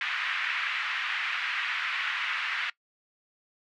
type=band-pass noise; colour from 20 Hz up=white; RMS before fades=-31 dBFS; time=0.01-2.7 s; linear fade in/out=2 ms; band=1300 to 2600 Hz; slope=24 dB/octave; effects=noise-tail reverb RT60 0.1 s tail -21 dB re dry